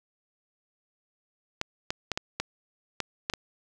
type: clicks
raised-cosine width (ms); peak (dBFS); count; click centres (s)
0.2; -11; 8; 1.614 / 1.905 / 2.117 / 2.175 / 2.4 / 3.003 / 3.299 / 3.337
effects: none